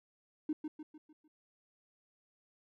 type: tone with echo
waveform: triangle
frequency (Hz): 306.4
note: D#4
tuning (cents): -27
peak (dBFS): -27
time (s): 0.49-0.53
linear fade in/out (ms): 5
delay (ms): 150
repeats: 5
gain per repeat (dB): -7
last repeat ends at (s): 1.28
effects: tanh soft clip ceiling -29 dBFS